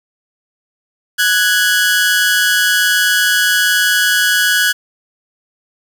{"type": "tone pair together", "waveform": "sawtooth", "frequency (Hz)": [1480, 1661.2], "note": ["F#6", "G#6"], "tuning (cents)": [0, 0], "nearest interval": "major second", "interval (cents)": 200, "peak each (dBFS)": -10, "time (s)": [1.18, 4.73], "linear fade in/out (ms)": 20, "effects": ["7-bit"]}